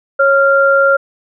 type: tone pair together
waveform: sine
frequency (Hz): 550 / 1388.5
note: C#5 / F6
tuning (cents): -14 / -10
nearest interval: octave + major third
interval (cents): 1604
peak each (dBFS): -10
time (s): 0.19-0.97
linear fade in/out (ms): 10
effects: none